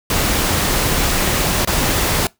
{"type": "noise with dropouts", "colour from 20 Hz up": "pink", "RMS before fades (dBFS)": -17, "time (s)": [0.1, 2.27], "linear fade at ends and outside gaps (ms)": 2, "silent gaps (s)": [1.65, 1.673], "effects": ["noise-tail reverb RT60 0.2 s tail -23 dB re dry"]}